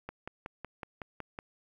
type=click train; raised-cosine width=0.5 ms; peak=-24 dBFS; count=8; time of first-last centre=0.09-1.389 s; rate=5.39 Hz; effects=10-bit